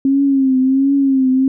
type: tone with vibrato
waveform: sine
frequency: 268.6 Hz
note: C4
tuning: 46 cents sharp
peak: -10 dBFS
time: 0.05-1.48 s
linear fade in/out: 2 ms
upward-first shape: triangle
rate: 1.4 Hz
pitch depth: 75 cents each way
effects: none